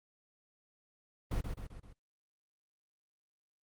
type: noise with echo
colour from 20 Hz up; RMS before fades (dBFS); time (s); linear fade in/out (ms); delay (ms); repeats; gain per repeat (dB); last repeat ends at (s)
brown; -33; 1.31-1.41; 5; 130; 4; -5; 1.93
effects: Opus 24 kbps